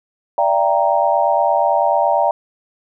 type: chord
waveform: sine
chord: E half-diminished seventh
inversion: third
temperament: equal with one note detuned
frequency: 587.3 / 676.2 / 784 / 932.3 Hz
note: D5 / E5 / G5 / Bb5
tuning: 0 / +44 / 0 / 0 cents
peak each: -18 dBFS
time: 0.38-2.31 s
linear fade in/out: 2 ms
effects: none